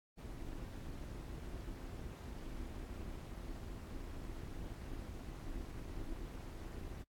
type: noise with amplitude modulation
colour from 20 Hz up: brown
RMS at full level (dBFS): -43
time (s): 0.17-7.04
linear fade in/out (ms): 20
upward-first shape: sine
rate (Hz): 299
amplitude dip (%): 65
effects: noise-tail reverb RT60 0.1 s tail -24 dB re dry + AAC 64 kbps